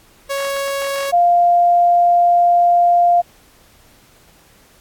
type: tone pair in turn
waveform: sawtooth / sine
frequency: 554.4 / 698.5 Hz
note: C#5 / F5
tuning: 0 / 0 cents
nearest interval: major third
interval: 400 cents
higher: second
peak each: -15 / -9 dBFS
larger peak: second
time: 0.29-1.12 / 1.12-3.22 s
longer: second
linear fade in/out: 20 ms
effects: pink hiss -50 dBFS RMS until 4.8 s + AAC 64 kbps